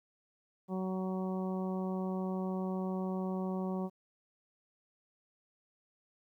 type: harmonic tone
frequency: 187.2 Hz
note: F#3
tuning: 20 cents sharp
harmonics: 1 / 2 / 3 / 4 / 5 / 6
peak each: -34 / -40 / -44 / -46 / -48 / -50 dBFS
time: 0.68-3.9 s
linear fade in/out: 50 ms
effects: 12-bit